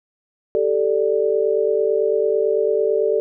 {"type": "chord", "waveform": "sine", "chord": "G suspended second", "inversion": "none", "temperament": "just", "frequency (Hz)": [392, 441, 588], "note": ["G4", "A4", "D5"], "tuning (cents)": [0, 4, 2], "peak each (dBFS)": [-21, -18, -22], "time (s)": [0.55, 3.2], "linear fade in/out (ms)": 0, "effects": []}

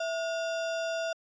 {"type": "tone with sample-and-hold", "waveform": "sine", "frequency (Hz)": 659.3, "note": "E5", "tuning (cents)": 0, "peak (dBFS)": -29, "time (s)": [0, 1.13], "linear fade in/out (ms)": 5, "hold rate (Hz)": 2100, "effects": ["resampled to 16000 Hz"]}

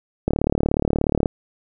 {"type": "click train", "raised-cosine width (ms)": 2, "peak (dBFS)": -5, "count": 37, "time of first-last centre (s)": [0.28, 1.258], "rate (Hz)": 36.8, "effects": []}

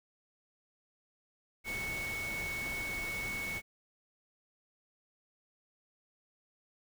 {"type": "tone in noise", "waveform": "sine", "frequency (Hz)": 2215, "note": "C#7", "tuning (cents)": -2, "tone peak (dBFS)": -36, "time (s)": [1.64, 3.62], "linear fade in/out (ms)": 50, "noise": "pink", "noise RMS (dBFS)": -43, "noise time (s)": [1.64, 3.62], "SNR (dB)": 4, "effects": []}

